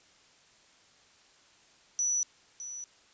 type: tone with echo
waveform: sine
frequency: 5920 Hz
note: F#8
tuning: in tune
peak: -26 dBFS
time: 1.99-2.23 s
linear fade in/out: 0 ms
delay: 610 ms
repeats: 1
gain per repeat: -12 dB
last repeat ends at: 2.84 s
effects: white hiss -61 dBFS RMS until 3.13 s + resampled to 16000 Hz